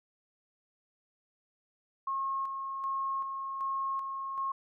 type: tone with tremolo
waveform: sine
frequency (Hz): 1082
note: C#6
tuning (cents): -42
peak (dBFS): -30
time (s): 2.07-4.52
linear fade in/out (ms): 5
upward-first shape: square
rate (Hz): 1.3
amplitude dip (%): 40
effects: none